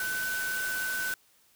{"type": "tone in noise", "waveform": "sine", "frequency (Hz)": 1511, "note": "F#6", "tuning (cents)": 36, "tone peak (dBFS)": -30, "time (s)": [0, 1.14], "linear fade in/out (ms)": 2, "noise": "white", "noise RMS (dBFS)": -37, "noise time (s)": [0, 1.14], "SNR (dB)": 4, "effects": ["white hiss -64 dBFS RMS until 1.55 s"]}